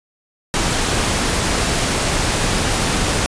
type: noise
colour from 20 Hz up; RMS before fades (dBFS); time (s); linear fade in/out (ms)
pink; -18; 0.54-3.26; 0
effects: resampled to 22050 Hz